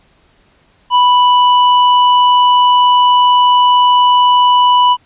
sine tone with tanh clipping, 987.8 Hz, B5, in tune, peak -8 dBFS, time 0.9-4.97 s, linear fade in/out 50 ms, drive 17 dB, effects pink hiss -52 dBFS RMS until 5.05 s + resampled to 8000 Hz

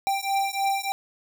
square beating tone pair, 784 / 787.3 Hz, G5 / G5, 0 / +7 cents, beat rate 3.3 Hz, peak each -27 dBFS, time 0.07-0.92 s, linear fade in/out 0 ms, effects none

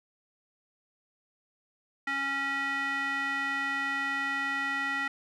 square tone with band-pass filter, 275.7 Hz, C#4, 9 cents flat, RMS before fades -31 dBFS, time 2.07-5.08 s, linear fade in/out 5 ms, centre 1800 Hz, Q 4.2, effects none

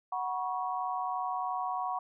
sine chord, F# suspended fourth, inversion none, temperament equal with one note detuned, 740 / 965.8 / 1108.7 Hz, F#5 / B5 / C#6, 0 / -39 / 0 cents, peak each -34 / -36 / -36 dBFS, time 0.12-1.99 s, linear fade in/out 5 ms, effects none

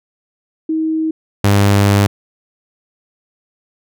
sine / sawtooth tone pair in turn, 317.6 / 100.68 Hz, D#4 / G2, +36 / +47 cents, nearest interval octave + minor sixth, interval 1989 cents, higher first, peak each -14 / -5 dBFS, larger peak second, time 0.69-1.11 / 1.44-2.07 s, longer second, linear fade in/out 5 ms, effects none

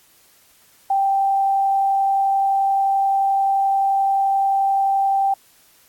sine tone with frequency modulation, 784 Hz, G5, in tune, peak -15 dBFS, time 0.9-5.34 s, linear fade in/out 5 ms, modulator 31.5 Hz, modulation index 0.2, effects white hiss -54 dBFS RMS until 5.88 s + AAC 64 kbps

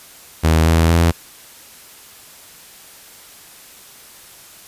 sawtooth tone with pitch steps, 80.1 / 81.97 / 83.89 Hz, E2 / E2 / E2, -49 / -9 / +31 cents, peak -7 dBFS, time 0.43-1.12 s, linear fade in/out 20 ms, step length 230 ms, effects white hiss -42 dBFS RMS until 4.67 s + resampled to 32000 Hz

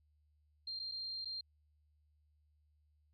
sine tone with dropouts, 4186 Hz, C8, in tune, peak -40 dBFS, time 0.67-1.41 s, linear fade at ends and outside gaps 5 ms, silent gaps 0.793-0.797 / 0.915-0.919 / 1.247-1.255 s, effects added 75 Hz sine -70 dBFS peak until 3.13 s

